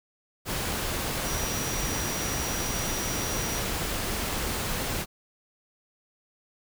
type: tone in noise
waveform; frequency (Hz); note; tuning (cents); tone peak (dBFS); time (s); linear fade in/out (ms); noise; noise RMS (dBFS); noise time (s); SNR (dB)
sine; 5790; F#8; -38; -35; 1.23-3.63; 50; pink; -30; 0.45-5.06; -8
effects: none